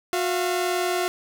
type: tone pair together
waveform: sawtooth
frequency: 362.1 / 684 Hz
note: F#4 / F5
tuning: -37 / -36 cents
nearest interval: major seventh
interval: 1101 cents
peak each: -20 / -23 dBFS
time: 0.13-1.08 s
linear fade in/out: 0 ms
effects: none